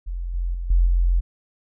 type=tone with level steps; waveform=sine; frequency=43.65 Hz; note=F1; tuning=in tune; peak=-25 / -21 / -25 / -13 / -15 dBFS; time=0.06-1.21 s; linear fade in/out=20 ms; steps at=0.34 / 0.54 / 0.7 / 0.86 s; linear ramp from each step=5 ms; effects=none